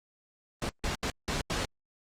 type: noise bursts at uneven times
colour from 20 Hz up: pink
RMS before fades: -31 dBFS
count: 5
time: 0.62-0.69 / 0.84-0.95 / 1.03-1.1 / 1.28-1.41 / 1.5-1.65 s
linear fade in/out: 0 ms
effects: low-pass 7000 Hz 12 dB/octave + Opus 24 kbps